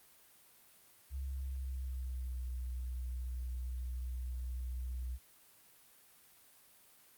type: tone with pitch glide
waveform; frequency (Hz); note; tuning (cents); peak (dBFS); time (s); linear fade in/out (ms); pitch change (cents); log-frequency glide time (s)
sine; 67.5 to 62.26; C#2 to B1; -45 to +15; -37; 1.1-5.19; 50; -140; 1.22-2.45
effects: white hiss -63 dBFS RMS until 7.17 s + Opus 32 kbps